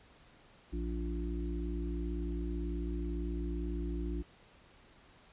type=harmonic tone with a mistuned harmonic; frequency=58 Hz; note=A#1; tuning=8 cents flat; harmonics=1 / 3 / 5 / 6; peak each=-35 / -43 / -42 / -43 dBFS; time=0.72-4.23 s; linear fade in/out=20 ms; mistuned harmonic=3; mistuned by=+25 cents; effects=pink hiss -61 dBFS RMS until 5.32 s + resampled to 8000 Hz